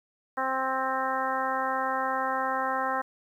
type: harmonic tone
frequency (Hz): 263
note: C4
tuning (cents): +9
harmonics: 1 / 2 / 3 / 4 / 5 / 6 / 7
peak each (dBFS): -39 / -34 / -31 / -31 / -33 / -36 / -37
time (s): 0.37-3.02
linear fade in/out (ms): 10
effects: 10-bit